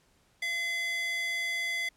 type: tone with high-pass filter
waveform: square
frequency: 682 Hz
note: F5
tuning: 41 cents flat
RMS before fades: -32 dBFS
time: 0.42-1.89 s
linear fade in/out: 5 ms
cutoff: 2300 Hz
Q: 4.8
effects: pink hiss -67 dBFS RMS until 1.96 s + low-pass 11000 Hz 12 dB/octave